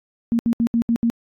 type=tone bursts at uneven times; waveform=sine; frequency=232.5 Hz; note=A#3; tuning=4 cents flat; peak=-15 dBFS; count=6; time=0.32-0.39 / 0.46-0.53 / 0.6-0.67 / 0.74-0.82 / 0.89-0.96 / 1.03-1.1 s; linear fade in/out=0 ms; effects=AAC 64 kbps